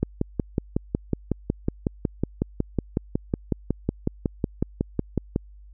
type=click train; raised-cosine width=3 ms; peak=-9 dBFS; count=30; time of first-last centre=0.03-5.361 s; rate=5.44 Hz; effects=added 50 Hz sine -44 dBFS peak until 5.73 s